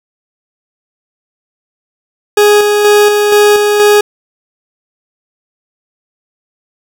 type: tone with tremolo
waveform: 40% pulse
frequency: 415.3 Hz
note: G#4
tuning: in tune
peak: -3 dBFS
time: 2.37-4.01 s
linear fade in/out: 5 ms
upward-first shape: square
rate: 2.1 Hz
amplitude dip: 35%
effects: none

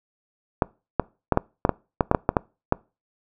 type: clicks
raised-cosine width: 1 ms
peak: -3 dBFS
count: 12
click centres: 0.622 / 0.997 / 1.323 / 1.374 / 1.651 / 1.693 / 2.008 / 2.114 / 2.148 / 2.291 / 2.368 / 2.724 s
effects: noise-tail reverb RT60 0.3 s tail -24 dB re dry

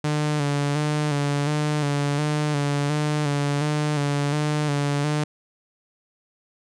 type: tone with vibrato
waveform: sawtooth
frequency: 146.83 Hz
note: D3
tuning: in tune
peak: -17 dBFS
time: 0.04-5.24 s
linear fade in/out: 5 ms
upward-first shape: square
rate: 1.4 Hz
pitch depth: 39 cents each way
effects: resampled to 22050 Hz

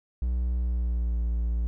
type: tone with pitch glide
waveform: triangle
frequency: 61 to 57.84 Hz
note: B1 to A#1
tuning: -21 to -13 cents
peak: -22 dBFS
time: 0.22-1.67 s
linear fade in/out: 0 ms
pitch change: -92 cents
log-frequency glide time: 0.55-1.2 s
effects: none

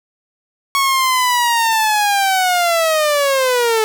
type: linear sweep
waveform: sawtooth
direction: down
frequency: 1109 to 431.3 Hz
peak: -9 dBFS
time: 0.75-3.84 s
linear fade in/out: 0 ms
effects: none

